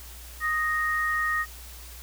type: tone pair together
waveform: sine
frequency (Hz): 1244.5 / 1864.7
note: D#6 / A#6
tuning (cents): 0 / 0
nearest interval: perfect fifth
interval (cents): 700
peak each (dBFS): -28 / -25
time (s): 0.4-1.46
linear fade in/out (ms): 50
effects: added 60 Hz sine -43 dBFS peak until 2.02 s + white hiss -46 dBFS RMS until 2.02 s